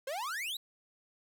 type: exponential sweep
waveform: 45% pulse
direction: up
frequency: 507 to 4068 Hz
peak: -35 dBFS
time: 0.07-0.57 s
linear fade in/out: 5 ms
effects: 12-bit